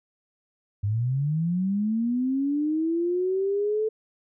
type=linear sweep; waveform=sine; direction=up; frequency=98 to 440 Hz; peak=-22 dBFS; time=0.83-3.89 s; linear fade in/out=10 ms; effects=none